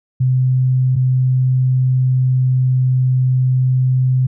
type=tone pair in turn; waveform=sine; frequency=128.6 / 128.6 Hz; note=C3 / C3; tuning=-30 / -30 cents; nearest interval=unison; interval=0 cents; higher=neither; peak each=-11 dBFS; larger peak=neither; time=0.2-0.96 / 0.96-4.27 s; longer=second; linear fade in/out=10 ms; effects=none